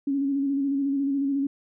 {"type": "tone with vibrato", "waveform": "sine", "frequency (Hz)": 277.2, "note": "C#4", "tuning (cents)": 0, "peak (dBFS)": -22, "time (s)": [0.07, 1.47], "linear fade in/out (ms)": 5, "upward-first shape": "square", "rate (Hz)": 14, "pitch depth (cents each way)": 31, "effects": []}